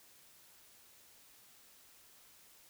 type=silence; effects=white hiss -62 dBFS RMS until 2.69 s